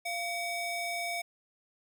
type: ring-modulated tone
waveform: square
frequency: 1480 Hz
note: F#6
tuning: in tune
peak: -30 dBFS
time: 0.05-1.22 s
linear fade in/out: 10 ms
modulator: 787 Hz
effects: none